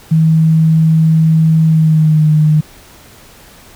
sine tone with pitch glide, 160 to 153.39 Hz, D#3 to D#3, +49 to -24 cents, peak -6 dBFS, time 0.11-2.61 s, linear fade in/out 10 ms, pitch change -73 cents, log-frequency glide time 1.66-2.3 s, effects pink hiss -40 dBFS RMS until 3.75 s

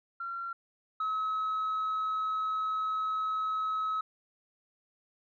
sine tone pair in turn, 1370 / 1284.6 Hz, F6 / E6, -34 / -45 cents, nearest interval minor second, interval 111 cents, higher first, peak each -34 / -27 dBFS, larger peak second, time 0.2-0.53 / 1-4.01 s, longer second, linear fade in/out 5 ms, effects tanh soft clip ceiling -27 dBFS

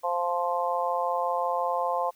harmonic tone, 174.61 Hz, F3, in tune, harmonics 3 / 4 / 5 / 6, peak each -30 / -30 / -30 / -30 dBFS, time 0.03-2.11 s, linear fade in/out 20 ms, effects white hiss -62 dBFS RMS until 2.15 s

